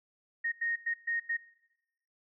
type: tone bursts at uneven times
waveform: sine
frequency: 1859 Hz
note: A#6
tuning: 5 cents flat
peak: -29 dBFS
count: 5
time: 0.44-0.52 / 0.61-0.76 / 0.86-0.94 / 1.07-1.2 / 1.29-1.37 s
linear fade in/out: 10 ms
effects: noise-tail reverb RT60 0.9 s tail -18 dB re dry